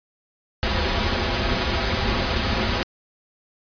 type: noise with comb filter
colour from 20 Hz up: pink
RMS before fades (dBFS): -22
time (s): 0.63-2.83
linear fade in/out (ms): 0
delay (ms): 6.7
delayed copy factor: -0.75
effects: resampled to 11025 Hz